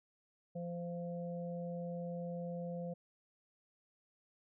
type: harmonic tone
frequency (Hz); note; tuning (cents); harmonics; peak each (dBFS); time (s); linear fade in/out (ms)
172.8; F3; -18; 1 / 3 / 4; -41 / -43 / -52; 0.55-2.94; 10
effects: none